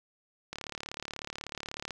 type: click train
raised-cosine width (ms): 0.2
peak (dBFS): -20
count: 51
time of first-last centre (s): 0.53-1.907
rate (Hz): 36.3
effects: none